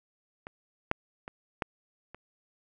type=clicks; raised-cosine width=0.5 ms; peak=-25 / -10 / -25 / -14 / -29 dBFS; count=5; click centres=0.469 / 0.914 / 1.279 / 1.622 / 2.146 s; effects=none